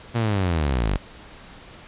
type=linear sweep; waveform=sawtooth; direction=down; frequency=120.3 to 42.73 Hz; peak=-16 dBFS; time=0.14-0.98 s; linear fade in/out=20 ms; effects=pink hiss -44 dBFS RMS until 1.87 s + resampled to 8000 Hz